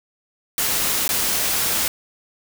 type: noise with dropouts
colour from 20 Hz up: white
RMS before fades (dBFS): -21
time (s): 0.58-1.88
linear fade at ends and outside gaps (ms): 1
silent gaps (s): 1.078-1.091
effects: none